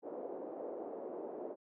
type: band-pass noise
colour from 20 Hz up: white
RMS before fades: -44 dBFS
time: 0.02-1.56 s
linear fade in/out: 50 ms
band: 310 to 590 Hz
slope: 24 dB/octave
effects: none